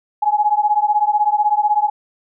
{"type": "beating tone pair", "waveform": "sine", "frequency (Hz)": [831, 847], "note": ["G#5", "G#5"], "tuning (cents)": [1, 34], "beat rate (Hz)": 16, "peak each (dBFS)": -16, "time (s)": [0.22, 1.9], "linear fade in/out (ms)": 10, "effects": []}